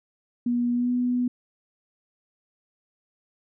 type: tone with pitch glide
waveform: sine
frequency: 241.4 to 246.8 Hz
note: B3 to B3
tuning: -39 to -1 cents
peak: -21 dBFS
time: 0.46-1.28 s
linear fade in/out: 5 ms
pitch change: +38 cents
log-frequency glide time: 0.73-0.91 s
effects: none